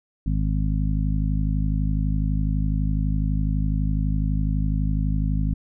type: harmonic tone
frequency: 52 Hz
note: G#1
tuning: 3 cents sharp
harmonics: 1 / 2 / 3 / 4 / 5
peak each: -22 / -28 / -26 / -31 / -32 dBFS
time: 0.26-5.54 s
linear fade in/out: 5 ms
effects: none